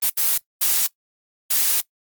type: noise bursts at uneven times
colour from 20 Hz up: blue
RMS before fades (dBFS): -19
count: 4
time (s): 0.02-0.1 / 0.17-0.38 / 0.61-0.87 / 1.5-1.81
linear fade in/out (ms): 10
effects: noise-tail reverb RT60 0.1 s tail -20 dB re dry + Opus 24 kbps